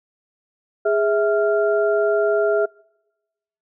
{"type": "tone cluster", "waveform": "sine", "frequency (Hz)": [413.5, 654, 1390], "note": ["G#4", "E5", "F6"], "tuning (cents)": [-8, -14, -9], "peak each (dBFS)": [-18, -19, -26], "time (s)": [0.85, 2.66], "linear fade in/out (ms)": 10, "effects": ["noise-tail reverb RT60 1.0 s tail -26 dB re dry"]}